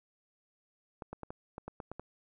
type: clicks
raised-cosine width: 1 ms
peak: -27 dBFS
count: 9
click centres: 1.022 / 1.13 / 1.233 / 1.305 / 1.581 / 1.68 / 1.802 / 1.916 / 1.996 s
effects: none